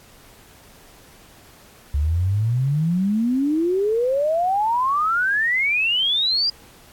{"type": "exponential sweep", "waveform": "sine", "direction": "up", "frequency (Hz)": [69.3, 4889], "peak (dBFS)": -17, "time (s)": [1.94, 6.5], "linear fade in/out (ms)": 5, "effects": ["pink hiss -49 dBFS RMS until 6.92 s", "AAC 64 kbps"]}